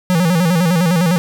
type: tone with vibrato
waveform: square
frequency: 172.8 Hz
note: F3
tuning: 18 cents flat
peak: -12 dBFS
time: 0.1-1.18 s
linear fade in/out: 0 ms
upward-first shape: square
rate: 9.9 Hz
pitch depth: 98 cents each way
effects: none